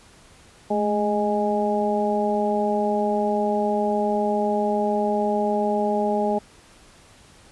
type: harmonic tone with a mistuned harmonic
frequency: 207.1 Hz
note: G#3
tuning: 5 cents flat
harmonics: 1 / 2 / 3 / 4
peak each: -25 / -25 / -25 / -25 dBFS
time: 0.7-6.39 s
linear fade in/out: 10 ms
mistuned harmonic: 1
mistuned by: +53 cents
effects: pink hiss -51 dBFS RMS until 7.51 s + resampled to 24000 Hz